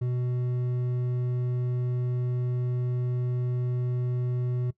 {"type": "tone with hard clipping", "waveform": "triangle", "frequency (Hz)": 124, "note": "B2", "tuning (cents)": 7, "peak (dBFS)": -27, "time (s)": [0.01, 4.71], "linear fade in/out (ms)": 10, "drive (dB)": 10, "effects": ["noise-tail reverb RT60 0.1 s tail -19 dB re dry"]}